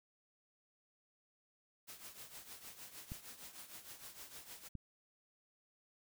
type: noise with tremolo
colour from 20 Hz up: white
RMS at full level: -50 dBFS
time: 1.87-4.69 s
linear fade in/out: 20 ms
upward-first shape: triangle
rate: 6.5 Hz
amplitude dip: 75%
type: clicks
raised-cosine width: 5 ms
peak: -32 dBFS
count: 2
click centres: 3.119 / 4.753 s
effects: none